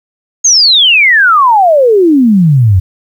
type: exponential sweep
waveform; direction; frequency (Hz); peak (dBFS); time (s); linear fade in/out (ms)
sine; down; 6660 to 87.5; -3; 0.44-2.8; 10
effects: 7-bit